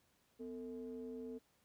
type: ring-modulated tone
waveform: triangle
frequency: 98 Hz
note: G2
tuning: in tune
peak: -39 dBFS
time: 0.39-1.39 s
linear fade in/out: 20 ms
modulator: 350 Hz
effects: pink hiss -75 dBFS RMS until 1.64 s + high-pass 60 Hz 12 dB/octave